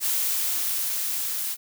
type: noise with level ramp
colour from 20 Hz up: blue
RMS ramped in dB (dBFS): -24 to -29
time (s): 0-1.57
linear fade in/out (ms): 50
effects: none